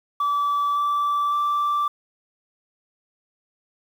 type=tone with pitch steps; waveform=sine; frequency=1154 / 1162 / 1170.1 Hz; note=D6 / D6 / D6; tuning=-31 / -19 / -7 cents; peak=-17 dBFS; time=0.2-1.88 s; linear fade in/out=5 ms; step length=560 ms; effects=tanh soft clip ceiling -18 dBFS + 8-bit